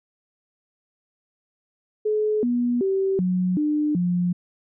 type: tone with pitch steps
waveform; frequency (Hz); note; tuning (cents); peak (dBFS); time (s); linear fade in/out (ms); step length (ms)
sine; 426.7 / 242.5 / 386.1 / 182.5 / 299.8 / 177.2; G#4 / B3 / G4 / F#3 / D4 / F3; +47 / -31 / -26 / -24 / +36 / +25; -19; 2.05-4.33; 10; 380
effects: none